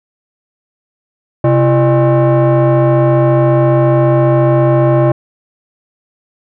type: tone with frequency modulation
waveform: sine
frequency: 131.4 Hz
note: C3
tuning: 8 cents sharp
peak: -4 dBFS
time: 1.44-5.12 s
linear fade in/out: 5 ms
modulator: 471 Hz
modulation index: 1.2
effects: tanh soft clip ceiling -6 dBFS